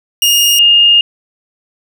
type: tone pair in turn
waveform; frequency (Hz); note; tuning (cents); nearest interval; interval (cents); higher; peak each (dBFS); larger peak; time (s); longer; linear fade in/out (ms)
sawtooth / sine; 2843 / 2833; F7 / F7; +30 / +24; unison; 6; first; -4; neither; 0.22-0.59 / 0.59-1.01; second; 2
effects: none